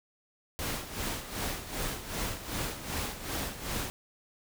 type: noise with tremolo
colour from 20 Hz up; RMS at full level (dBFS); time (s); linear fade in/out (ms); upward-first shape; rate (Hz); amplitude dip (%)
pink; -33; 0.59-3.9; 0; sine; 2.6; 70
effects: none